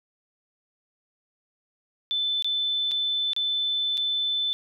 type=tone with dropouts; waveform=sine; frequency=3520 Hz; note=A7; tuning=in tune; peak=-23 dBFS; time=2.11-4.53 s; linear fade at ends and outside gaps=0 ms; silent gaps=2.424-2.445 / 2.912-2.917 / 3.333-3.364 / 3.972-3.977 s; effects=none